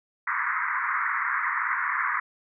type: band-pass noise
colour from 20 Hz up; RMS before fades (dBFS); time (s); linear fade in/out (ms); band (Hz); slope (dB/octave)
pink; -27; 0.27-2.2; 5; 990 to 2100; 96
effects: none